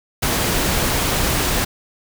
pink noise, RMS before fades -19 dBFS, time 0.22-1.65 s, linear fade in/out 10 ms, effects none

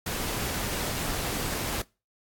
pink noise, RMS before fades -31 dBFS, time 0.06-1.82 s, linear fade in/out 5 ms, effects noise-tail reverb RT60 0.3 s tail -24 dB re dry + AAC 64 kbps

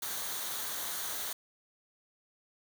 white noise with comb filter, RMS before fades -37 dBFS, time 0.02-1.33 s, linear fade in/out 5 ms, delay 0.39 ms, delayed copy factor -0.5, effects none

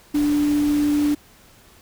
sine tone in noise, 293.7 Hz, D4, in tune, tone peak -16 dBFS, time 0.14-1.15 s, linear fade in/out 10 ms, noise pink, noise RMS -34 dBFS, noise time 0.14-1.15 s, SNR +15 dB, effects pink hiss -51 dBFS RMS until 1.81 s

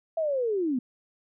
sine linear sweep, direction down, 666 to 235.4 Hz, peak -24 dBFS, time 0.17-0.79 s, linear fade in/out 5 ms, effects none

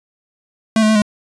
square tone with pitch steps, 221 / 215.2 / 218.3 / 209.4 Hz, A3 / A3 / A3 / G#3, +8 / -38 / -13 / +15 cents, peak -11 dBFS, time 0.76-1.02 s, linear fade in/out 2 ms, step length 65 ms, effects resampled to 22050 Hz

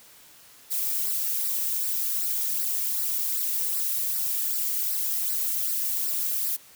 violet noise with flanger, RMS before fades -27 dBFS, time 0.7-6.57 s, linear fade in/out 20 ms, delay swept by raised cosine 0.3 to 2 ms, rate 2.6 Hz, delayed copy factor -0.65, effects white hiss -52 dBFS RMS until 6.75 s

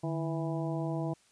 harmonic tone with a mistuned harmonic, 164.4 Hz, E3, 4 cents flat, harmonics 1 / 2 / 3 / 4 / 5 / 6, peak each -33 / -36 / -43 / -39 / -44 / -46 dBFS, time 0.03-1.14 s, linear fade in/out 10 ms, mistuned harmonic 1, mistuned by -130 cents, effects white hiss -65 dBFS RMS until 1.31 s + resampled to 22050 Hz

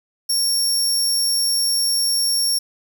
25% pulse tone, 5510 Hz, F8, 24 cents flat, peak -12 dBFS, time 0.29-2.59 s, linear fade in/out 10 ms, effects none

